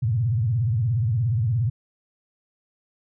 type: tone with vibrato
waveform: sine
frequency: 114.9 Hz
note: A#2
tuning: 25 cents flat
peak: -19 dBFS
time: 0.02-1.7 s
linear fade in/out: 10 ms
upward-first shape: sine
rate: 17 Hz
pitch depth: 240 cents each way
effects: none